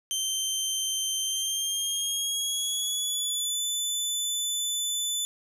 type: tone with pitch glide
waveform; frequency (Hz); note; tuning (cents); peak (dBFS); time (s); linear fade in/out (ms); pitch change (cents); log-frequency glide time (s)
20% pulse; 3121 to 3503; G7 to A7; -8 to -8; -21; 0.11-5.25; 0; +200; 1.2-3.63
effects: none